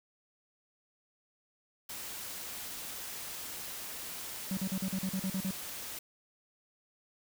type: noise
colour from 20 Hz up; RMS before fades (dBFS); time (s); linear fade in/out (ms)
white; -42; 1.89-5.99; 5
type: tone bursts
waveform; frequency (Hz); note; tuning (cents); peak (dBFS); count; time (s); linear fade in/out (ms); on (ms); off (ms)
triangle; 189.9; F#3; +45; -29; 10; 4.51-5.508; 2; 62; 42
effects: none